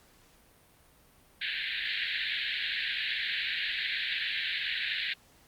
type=band-pass noise; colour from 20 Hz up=pink; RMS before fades=-33 dBFS; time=1.41-5.14 s; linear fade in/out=10 ms; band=1600 to 4200 Hz; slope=96 dB/octave; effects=pink hiss -61 dBFS RMS until 5.47 s + Opus 48 kbps